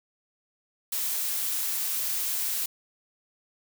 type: noise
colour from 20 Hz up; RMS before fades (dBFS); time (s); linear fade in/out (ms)
blue; -29; 0.92-2.66; 5
effects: none